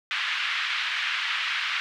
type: band-pass noise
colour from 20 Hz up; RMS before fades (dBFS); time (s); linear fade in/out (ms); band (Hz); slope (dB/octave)
white; -28; 0.11-1.8; 0; 1300 to 3200; 24
effects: none